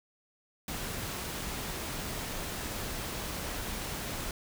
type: noise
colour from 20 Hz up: pink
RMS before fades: -37 dBFS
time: 0.68-4.31 s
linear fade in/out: 2 ms
effects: none